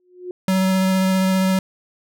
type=tone with exponential growth; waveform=sine; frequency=361 Hz; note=F#4; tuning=43 cents flat; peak=-24 dBFS; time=0-0.31 s; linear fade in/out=1 ms; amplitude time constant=66 ms
type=tone with vibrato; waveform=square; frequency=188.8 Hz; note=F#3; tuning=35 cents sharp; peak=-16 dBFS; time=0.48-1.59 s; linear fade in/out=2 ms; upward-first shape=sine; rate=15 Hz; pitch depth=10 cents each way
effects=none